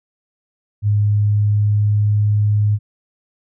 sine tone with pitch glide, 103.83 to 104.55 Hz, G#2 to G#2, 0 to +12 cents, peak -12 dBFS, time 0.82-2.79 s, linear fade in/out 50 ms, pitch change +12 cents, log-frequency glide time 1.01-2.23 s, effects none

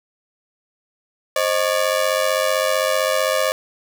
sawtooth ring-modulated tone, 575 Hz, D5, 37 cents flat, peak -10 dBFS, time 1.36-3.52 s, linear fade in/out 0 ms, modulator 47.8 Hz, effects none

